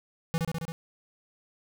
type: tone with echo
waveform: square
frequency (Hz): 164.81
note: E3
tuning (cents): 0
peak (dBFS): -25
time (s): 0.34-0.38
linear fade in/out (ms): 0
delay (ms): 68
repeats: 5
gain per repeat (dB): -2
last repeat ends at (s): 0.72
effects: none